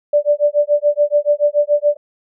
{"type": "tone with tremolo", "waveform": "sine", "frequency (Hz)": 587.3, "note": "D5", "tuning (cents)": 0, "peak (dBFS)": -8, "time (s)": [0.13, 1.97], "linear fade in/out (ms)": 5, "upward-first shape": "sine", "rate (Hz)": 7, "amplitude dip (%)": 100, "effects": []}